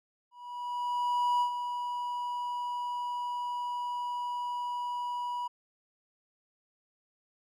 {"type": "tone with ADSR envelope", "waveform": "triangle", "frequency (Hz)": 974, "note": "B5", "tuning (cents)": -24, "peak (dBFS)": -22, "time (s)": [0.31, 5.48], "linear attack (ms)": 1100, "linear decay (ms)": 88, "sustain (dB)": -8, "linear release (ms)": 12, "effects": []}